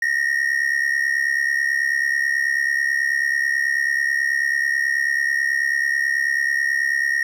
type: ring-modulated tone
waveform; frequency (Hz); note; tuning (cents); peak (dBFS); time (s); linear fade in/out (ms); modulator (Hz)
triangle; 1864.7; A#6; 0; -13; 0.02-7.23; 2; 34.6
effects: none